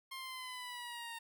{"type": "linear sweep", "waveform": "15% pulse", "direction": "down", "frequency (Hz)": [1065, 918], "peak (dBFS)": -37, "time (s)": [0.11, 1.19], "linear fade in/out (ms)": 10, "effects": []}